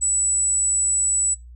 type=tone; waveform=sine; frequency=7902 Hz; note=B8; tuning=in tune; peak=-17 dBFS; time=0.01-1.35 s; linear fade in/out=20 ms; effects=noise-tail reverb RT60 0.2 s tail -23 dB re dry + added 60 Hz sine -39 dBFS peak until 1.55 s